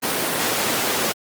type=high-pass noise; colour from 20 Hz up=pink; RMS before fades=-22 dBFS; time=0.02-1.13 s; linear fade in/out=20 ms; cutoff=250 Hz; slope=12 dB/octave; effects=Opus 32 kbps